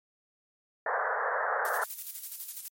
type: band-pass noise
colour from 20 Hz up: white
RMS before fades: -30 dBFS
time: 0.86-1.84 s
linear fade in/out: 2 ms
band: 440 to 1800 Hz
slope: 96 dB/octave
type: noise with tremolo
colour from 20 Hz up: violet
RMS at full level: -36 dBFS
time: 1.65-2.68 s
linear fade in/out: 0 ms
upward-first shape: square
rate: 12 Hz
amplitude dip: 55%
effects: MP3 64 kbps